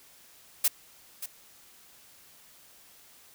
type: noise with echo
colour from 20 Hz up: blue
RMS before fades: -23 dBFS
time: 0.64-0.68 s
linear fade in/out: 5 ms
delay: 580 ms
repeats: 1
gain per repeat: -13 dB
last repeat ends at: 1.26 s
effects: white hiss -56 dBFS RMS until 3.34 s